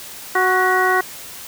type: harmonic tone with a mistuned harmonic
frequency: 370 Hz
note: F#4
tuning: in tune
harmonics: 1 / 2 / 3 / 4 / 5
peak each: -20 / -20 / -20 / -20 / -20 dBFS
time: 0.35-1.01 s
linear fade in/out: 5 ms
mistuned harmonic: 5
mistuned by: +51 cents
effects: white hiss -35 dBFS RMS until 1.47 s